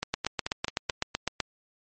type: two click trains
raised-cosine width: 0.2 ms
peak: -12 / -9 dBFS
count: 5 / 11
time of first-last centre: 0.03-0.9 / 0.14-1.403 s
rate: 4.6 / 7.92 Hz
effects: MP3 32 kbps